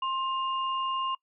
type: tone pair together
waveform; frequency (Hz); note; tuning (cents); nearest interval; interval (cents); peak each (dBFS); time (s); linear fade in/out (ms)
sine; 1056 / 2819; C6 / F7; +16 / +16; octave + perfect fourth; 1700; -28 / -36; 0.02-1.15; 5
effects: noise-tail reverb RT60 0.1 s tail -23 dB re dry